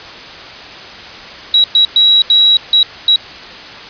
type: tone bursts at uneven times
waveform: sine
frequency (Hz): 3875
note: B7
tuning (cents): -34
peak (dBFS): -5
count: 6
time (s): 1.54-1.64 / 1.75-1.85 / 1.96-2.22 / 2.3-2.57 / 2.73-2.83 / 3.08-3.16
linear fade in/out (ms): 2
effects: white hiss -30 dBFS RMS until 3.89 s + resampled to 11025 Hz